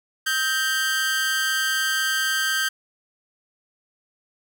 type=tone with amplitude modulation; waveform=sawtooth; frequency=1568 Hz; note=G6; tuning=in tune; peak=-14 dBFS; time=0.26-2.69 s; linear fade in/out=10 ms; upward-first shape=sine; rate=290 Hz; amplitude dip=70%; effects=none